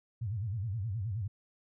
sine tone with vibrato, 105.2 Hz, G#2, 23 cents sharp, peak -32 dBFS, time 0.21-1.28 s, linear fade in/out 10 ms, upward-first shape sine, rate 9.5 Hz, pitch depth 230 cents each way, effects none

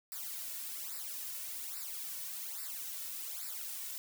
blue noise with flanger, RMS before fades -42 dBFS, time 0.12-3.98 s, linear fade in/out 0 ms, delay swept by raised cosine 0.31 to 2.51 ms, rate 1.2 Hz, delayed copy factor -0.9, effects none

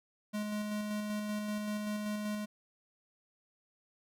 square tone with tremolo, 210 Hz, G#3, 19 cents sharp, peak -34 dBFS, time 0.33-2.46 s, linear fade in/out 20 ms, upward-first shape square, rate 5.2 Hz, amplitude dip 25%, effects none

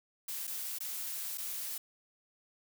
blue noise with dropouts, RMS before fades -39 dBFS, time 0.28-1.78 s, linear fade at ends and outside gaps 5 ms, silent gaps 0.47-0.475 / 0.786-0.804 / 1.375-1.38 s, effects none

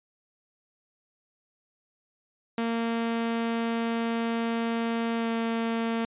sawtooth tone with pitch glide, 230.3 to 228.6 Hz, A#3 to A#3, -21 to -34 cents, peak -22 dBFS, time 2.58-6.05 s, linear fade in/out 2 ms, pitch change -13 cents, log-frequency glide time 5.17-5.28 s, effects resampled to 8000 Hz

